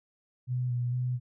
sine tone with vibrato, 123.7 Hz, B2, 3 cents sharp, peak -27 dBFS, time 0.47-1.2 s, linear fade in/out 50 ms, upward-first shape square, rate 2.2 Hz, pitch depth 22 cents each way, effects none

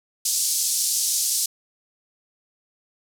pink band-pass noise, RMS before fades -23 dBFS, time 0.25-1.46 s, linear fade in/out 5 ms, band 5100 to 12000 Hz, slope 24 dB/octave, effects none

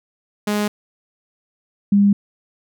sawtooth / sine tone pair in turn, 208.2 / 201.6 Hz, G#3 / G3, +5 / +49 cents, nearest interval minor second, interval 56 cents, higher first, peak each -14 / -10 dBFS, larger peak second, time 0.47-0.68 / 1.92-2.13 s, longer neither, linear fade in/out 5 ms, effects none

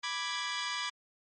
15% pulse chord, G# diminished, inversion first, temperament equal, 987.8 / 1174.7 / 1661.2 Hz, B5 / D6 / G#6, 0 / 0 / 0 cents, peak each -31 dBFS, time 0.03-0.9 s, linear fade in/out 10 ms, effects low-pass 10000 Hz 12 dB/octave + MP3 32 kbps

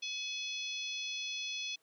harmonic tone, 851 Hz, G#5, 42 cents sharp, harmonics 3 / 4 / 5 / 6 / 7, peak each -41 / -40 / -47 / -49 / -46 dBFS, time 0.02-1.76 s, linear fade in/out 10 ms, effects pink hiss -73 dBFS RMS until 1.82 s + high-pass 300 Hz 12 dB/octave

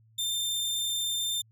sawtooth tone, 3591 Hz, A7, 35 cents sharp, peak -25 dBFS, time 0.18-1.42 s, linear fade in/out 10 ms, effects added 111 Hz sine -58 dBFS peak until 1.51 s

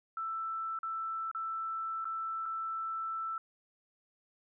sine tone with dropouts, 1326 Hz, E6, 10 cents sharp, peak -34 dBFS, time 0.17-3.38 s, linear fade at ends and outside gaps 2 ms, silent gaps 0.789-0.831 / 1.314-1.348 / 2.045-2.053 / 2.457-2.46 s, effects none

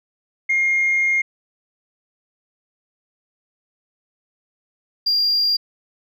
sine tone pair in turn, 2131 / 4784 Hz, C7 / D8, +31 / +31 cents, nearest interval octave + major second, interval 1400 cents, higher second, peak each -14 dBFS, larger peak neither, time 0.49-1.22 / 5.06-5.57 s, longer first, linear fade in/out 10 ms, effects tanh soft clip ceiling -12 dBFS

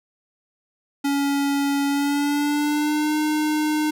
square tone with pitch glide, 281.1 to 304.8 Hz, C#4 to D#4, +24 to -36 cents, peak -20 dBFS, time 1.04-3.91 s, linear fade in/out 10 ms, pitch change +140 cents, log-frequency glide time 1.87-3.17 s, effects none

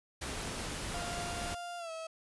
pink noise, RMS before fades -39 dBFS, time 0.21-1.55 s, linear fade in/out 10 ms
35% pulse tone with pitch glide, 698.5 to 648 Hz, F5 to E5, 0 to -30 cents, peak -38 dBFS, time 0.94-2.07 s, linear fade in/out 5 ms, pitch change -130 cents, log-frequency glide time 1.78-1.91 s
effects resampled to 24000 Hz

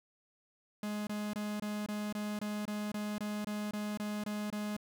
45% pulse tone bursts, 209.4 Hz, G#3, 15 cents sharp, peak -35 dBFS, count 15, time 0.83-4.766 s, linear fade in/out 2 ms, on 240 ms, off 24 ms, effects none

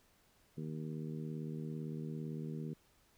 harmonic tone, 77.78 Hz, D#2, in tune, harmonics 2 / 3 / 4 / 5 / 6, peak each -41 / -45 / -51 / -50 / -55 dBFS, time 0.57-2.74 s, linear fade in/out 10 ms, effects pink hiss -70 dBFS RMS until 3.17 s

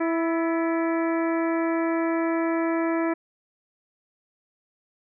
harmonic tone with a mistuned harmonic, 329.6 Hz, E4, in tune, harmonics 1 / 2 / 3 / 4 / 5 / 6 / 7, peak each -23 / -29 / -33 / -35 / -37 / -39 / -40 dBFS, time 0-3.14 s, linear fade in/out 10 ms, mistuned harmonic 5, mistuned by +54 cents, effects none

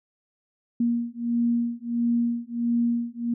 sine beating tone pair, 235.4 / 236.9 Hz, A#3 / A#3, +17 / +28 cents, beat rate 1.5 Hz, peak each -25 dBFS, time 0.8-3.34 s, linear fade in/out 5 ms, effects none

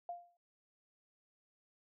sine tone with exponential decay, 698.5 Hz, F5, in tune, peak -37 dBFS, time 0.09-0.37 s, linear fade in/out 2 ms, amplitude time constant 59 ms, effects none

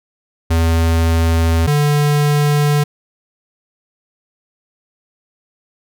square tone pair in turn, 82.41 / 146.84 Hz, E2 / D3, 0 / 0 cents, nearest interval minor seventh, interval 1000 cents, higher second, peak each -12 dBFS, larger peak neither, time 0.5-1.67 / 1.67-2.84 s, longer neither, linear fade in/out 10 ms, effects none

